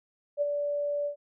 sine tone with ADSR envelope, 580 Hz, D5, 22 cents flat, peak -22 dBFS, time 0.37-1.16 s, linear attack 45 ms, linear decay 25 ms, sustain -5 dB, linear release 100 ms, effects none

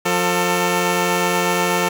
10% pulse tone pair together, 177.32 / 447.4 Hz, F3 / A4, +27 / +29 cents, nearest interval octave + major third, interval 1602 cents, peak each -11 dBFS, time 0.05-1.89 s, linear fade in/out 10 ms, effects none

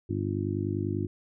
harmonic tone, 50.1 Hz, G1, 38 cents sharp, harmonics 2 / 3 / 4 / 5 / 6 / 7, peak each -31 / -37 / -37 / -37 / -34 / -34 dBFS, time 0.09-1.07 s, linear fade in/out 10 ms, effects none

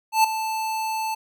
square tone with ADSR envelope, 880 Hz, A5, in tune, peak -13 dBFS, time 0.12-1.15 s, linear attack 120 ms, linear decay 7 ms, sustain -12 dB, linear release 12 ms, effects none

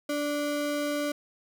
square ring-modulated tone, 438.5 Hz, A4, 6 cents flat, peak -25 dBFS, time 0.09-1.12 s, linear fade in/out 5 ms, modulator 147 Hz, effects none

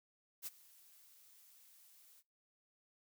blue noise with ADSR envelope, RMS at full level -42 dBFS, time 0.42-2.23 s, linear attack 46 ms, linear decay 26 ms, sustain -22 dB, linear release 45 ms, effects noise-tail reverb RT60 0.3 s tail -25 dB re dry

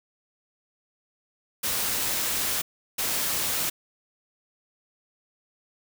white noise bursts at uneven times, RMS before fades -27 dBFS, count 2, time 1.63-2.62 / 2.98-3.7 s, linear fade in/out 10 ms, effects none

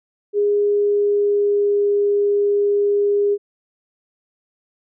sine tone with pitch glide, 410.8 to 407.5 Hz, G#4 to G#4, -19 to -33 cents, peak -14 dBFS, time 0.33-3.38 s, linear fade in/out 50 ms, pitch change -14 cents, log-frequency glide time 0.54-1.87 s, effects none

